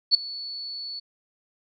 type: tone with ADSR envelope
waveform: sine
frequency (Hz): 4435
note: C#8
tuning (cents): 0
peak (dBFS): -11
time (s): 0.11-1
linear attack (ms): 35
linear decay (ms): 7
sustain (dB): -21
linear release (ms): 13
effects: none